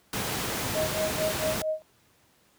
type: noise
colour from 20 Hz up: pink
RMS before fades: -30 dBFS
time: 0.13-1.62 s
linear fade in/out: 2 ms
type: tone with tremolo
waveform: sine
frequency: 626 Hz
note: D#5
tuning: 10 cents sharp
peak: -24 dBFS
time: 0.75-1.82 s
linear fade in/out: 0 ms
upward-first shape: sine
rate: 4.5 Hz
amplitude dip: 95%
effects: pink hiss -63 dBFS RMS until 2.58 s + high-pass 80 Hz 12 dB/octave